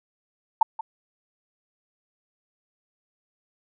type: tone with echo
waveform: sine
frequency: 892 Hz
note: A5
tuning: 23 cents sharp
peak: -12 dBFS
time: 0.61-0.63 s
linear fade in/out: 5 ms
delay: 180 ms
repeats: 1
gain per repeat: -15 dB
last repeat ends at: 0.81 s
effects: none